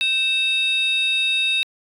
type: tone pair together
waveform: sine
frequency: 2637 / 3729 Hz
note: E7 / A#7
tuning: 0 / 0 cents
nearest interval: tritone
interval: 600 cents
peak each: -18 dBFS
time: 0.01-1.63 s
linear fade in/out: 0 ms
effects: tanh soft clip ceiling -14 dBFS